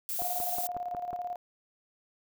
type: noise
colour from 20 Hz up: violet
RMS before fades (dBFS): -34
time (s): 0.09-0.67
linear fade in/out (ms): 0
type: tone with tremolo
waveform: sine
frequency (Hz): 712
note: F5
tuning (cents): +33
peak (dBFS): -31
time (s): 0.19-1.36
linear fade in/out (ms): 2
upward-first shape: square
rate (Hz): 18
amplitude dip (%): 55
type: click train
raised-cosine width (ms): 1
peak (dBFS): -26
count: 6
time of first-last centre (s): 0.22-1.131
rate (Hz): 5.49
effects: none